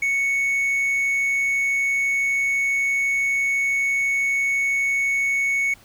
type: tone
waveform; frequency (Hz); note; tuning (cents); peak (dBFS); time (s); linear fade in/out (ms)
triangle; 2217; C#7; 0; -17; 0.02-5.74; 5
effects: pink hiss -51 dBFS RMS until 5.84 s